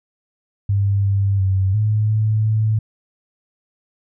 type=tone with pitch steps; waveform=sine; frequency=99.9 / 99 / 95.6 / 107 / 108.3 / 109 Hz; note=G2 / G2 / G2 / A2 / A2 / A2; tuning=+33 / +18 / -43 / -48 / -27 / -16 cents; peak=-14 dBFS; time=0.69-2.79 s; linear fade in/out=5 ms; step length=350 ms; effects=none